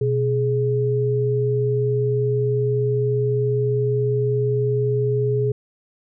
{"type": "tone pair together", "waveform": "sine", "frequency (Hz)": [124.51, 418.8], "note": ["B2", "G#4"], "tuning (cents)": [15, 15], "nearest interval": "octave + major sixth", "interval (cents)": 2100, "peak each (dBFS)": -20, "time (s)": [0.01, 5.52], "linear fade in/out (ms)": 5, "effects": []}